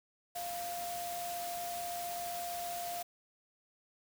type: tone in noise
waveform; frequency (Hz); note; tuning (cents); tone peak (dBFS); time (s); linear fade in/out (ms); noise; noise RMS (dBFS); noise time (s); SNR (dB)
sine; 698.5; F5; 0; -38; 0.35-3.03; 10; white; -44; 0.35-3.03; +3
effects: none